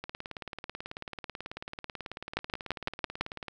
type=two click trains; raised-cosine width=0.3 ms; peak=-12 / -22 dBFS; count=6 / 64; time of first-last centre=2.37-3.21 / 0.04-3.483 s; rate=5.95 / 18.3 Hz; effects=none